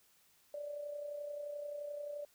sine tone with amplitude modulation, 584 Hz, D5, 10 cents flat, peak -38 dBFS, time 0.54-2.25 s, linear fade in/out 2 ms, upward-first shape sine, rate 31.5 Hz, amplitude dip 50%, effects white hiss -69 dBFS RMS until 2.34 s

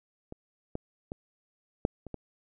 clicks, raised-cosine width 2 ms, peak -27 / -20 / -23 / -11 / -28 / -23 dBFS, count 6, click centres 0.324 / 0.754 / 1.119 / 1.851 / 2.067 / 2.143 s, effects none

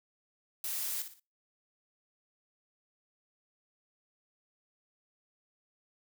blue noise with echo, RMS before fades -36 dBFS, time 0.64-1.02 s, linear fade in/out 2 ms, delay 59 ms, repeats 3, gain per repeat -9 dB, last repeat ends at 1.197 s, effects noise-tail reverb RT60 0.3 s tail -25 dB re dry

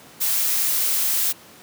blue noise, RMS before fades -21 dBFS, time 0.2-1.33 s, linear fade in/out 20 ms, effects pink hiss -46 dBFS RMS until 1.62 s + high-pass 150 Hz 12 dB/octave

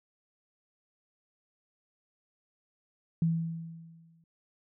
sine tone with exponential decay, 164.81 Hz, E3, in tune, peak -22 dBFS, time 3.22-4.24 s, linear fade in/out 2 ms, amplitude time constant 220 ms, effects none

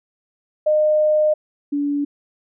sine tone pair in turn, 611 / 287.4 Hz, D#5 / D4, -32 / -37 cents, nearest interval octave + minor second, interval 1305 cents, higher first, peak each -13 / -18 dBFS, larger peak first, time 0.66-1.34 / 1.72-2.05 s, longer first, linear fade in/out 10 ms, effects none

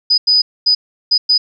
sine tone bursts at uneven times, 4978 Hz, D#8, in tune, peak -8 dBFS, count 5, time 0.1-0.18 / 0.27-0.42 / 0.66-0.75 / 1.11-1.18 / 1.29-1.38 s, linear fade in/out 10 ms, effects none

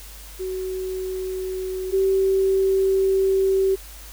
sine tone pair in turn, 374.2 / 384.7 Hz, F#4 / G4, +20 / -33 cents, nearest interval unison, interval 47 cents, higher second, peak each -25 / -16 dBFS, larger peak second, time 0.39-1.92 / 1.92-3.76 s, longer second, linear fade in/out 20 ms, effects added 50 Hz sine -40 dBFS peak until 4.12 s + white hiss -43 dBFS RMS until 4.12 s

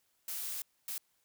blue noise bursts at uneven times, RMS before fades -39 dBFS, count 2, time 0.28-0.62 / 0.88-0.98 s, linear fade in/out 2 ms, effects white hiss -75 dBFS RMS until 1.24 s

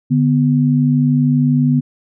sine tone pair together, 146.83 / 246.9 Hz, D3 / B3, 0 / 0 cents, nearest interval major sixth, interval 900 cents, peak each -13 dBFS, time 0.1-1.81 s, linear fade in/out 20 ms, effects none

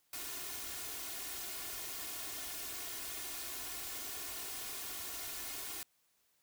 white noise with comb filter, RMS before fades -43 dBFS, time 0.13-5.83 s, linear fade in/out 2 ms, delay 2.8 ms, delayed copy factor +0.7, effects white hiss -75 dBFS RMS until 6.42 s

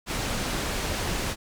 pink low-pass noise, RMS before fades -29 dBFS, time 0.06-1.36 s, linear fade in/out 50 ms, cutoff 9000 Hz, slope 12 dB/octave, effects none

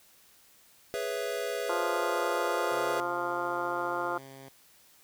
square chord, C# minor seventh, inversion second, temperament equal, 415.3 / 493.9 / 554.4 / 659.3 Hz, G#4 / B4 / C#5 / E5, 0 / 0 / 0 / 0 cents, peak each -37 / -36 / -39 / -38 dBFS, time 0.94-3 s, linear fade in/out 0 ms
harmonic tone, 174.9 Hz, F3, 3 cents sharp, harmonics 2 / 3 / 4 / 5 / 6 / 7 / 8, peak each -37 / -37 / -37 / -37 / -37 / -37 / -37 dBFS, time 1.69-4.18 s, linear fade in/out 5 ms
10% pulse tone, 134.9 Hz, C#3, 47 cents flat, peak -38 dBFS, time 2.71-4.49 s, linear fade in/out 5 ms
effects white hiss -60 dBFS RMS until 5.03 s

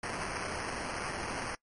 white noise with sample-and-hold, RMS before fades -37 dBFS, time 0.03-1.55 s, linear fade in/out 2 ms, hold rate 3675 Hz, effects noise-tail reverb RT60 0.1 s tail -22 dB re dry + MP3 48 kbps

